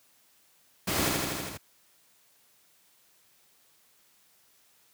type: noise with echo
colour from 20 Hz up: pink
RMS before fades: -28 dBFS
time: 0.87-1.09 s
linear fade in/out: 10 ms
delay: 81 ms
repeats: 6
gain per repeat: -2 dB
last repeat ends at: 1.576 s
effects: white hiss -64 dBFS RMS until 4.93 s + high-pass 80 Hz 12 dB/octave